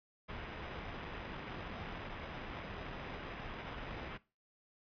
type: noise with sample-and-hold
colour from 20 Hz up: pink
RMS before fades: -45 dBFS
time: 0.28-4.18 s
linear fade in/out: 20 ms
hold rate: 4410 Hz
effects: noise-tail reverb RT60 0.3 s tail -20 dB re dry + resampled to 11025 Hz